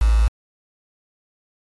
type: tone with quantisation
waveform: sine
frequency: 55 Hz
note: A1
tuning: in tune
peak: -12 dBFS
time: 0.01-0.28 s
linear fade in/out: 5 ms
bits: 5
effects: AAC 32 kbps